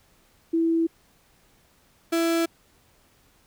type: tone pair in turn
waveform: sine / 35% pulse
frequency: 329.6 / 332.7 Hz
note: E4 / E4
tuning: 0 / +16 cents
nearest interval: unison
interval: 16 cents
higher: second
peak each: -19 dBFS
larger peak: neither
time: 0.53-0.87 / 2.12-2.46 s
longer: neither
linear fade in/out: 10 ms
effects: pink hiss -61 dBFS RMS until 3.46 s